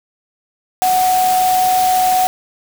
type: tone in noise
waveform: sine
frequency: 740 Hz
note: F#5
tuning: in tune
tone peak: -11 dBFS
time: 0.82-2.27 s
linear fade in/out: 0 ms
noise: white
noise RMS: -23 dBFS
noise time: 0.82-2.27 s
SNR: +9 dB
effects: none